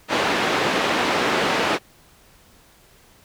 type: band-pass noise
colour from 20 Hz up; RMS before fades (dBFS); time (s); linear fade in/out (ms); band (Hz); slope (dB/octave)
pink; -21; 0.08-1.79; 50; 300 to 3200; 12
effects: pink hiss -53 dBFS RMS until 3.24 s